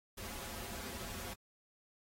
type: noise with comb filter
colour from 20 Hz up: pink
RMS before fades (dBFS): -45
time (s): 0.17-1.34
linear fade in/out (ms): 10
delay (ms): 6.6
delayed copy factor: -0.85
effects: AAC 48 kbps